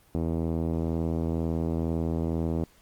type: tone with low-pass filter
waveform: 5% pulse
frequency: 82.1 Hz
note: E2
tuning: 6 cents flat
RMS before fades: -28 dBFS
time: 0.15-2.64 s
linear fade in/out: 0 ms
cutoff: 320 Hz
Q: 0.68
effects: pink hiss -60 dBFS RMS until 2.81 s + Opus 32 kbps